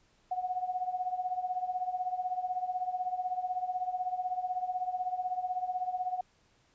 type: tone with tremolo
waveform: sine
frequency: 733 Hz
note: F#5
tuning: 16 cents flat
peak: -27 dBFS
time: 0.31-6.21 s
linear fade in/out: 5 ms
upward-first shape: triangle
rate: 16 Hz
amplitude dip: 85%
effects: pink hiss -68 dBFS RMS until 6.74 s + resampled to 16000 Hz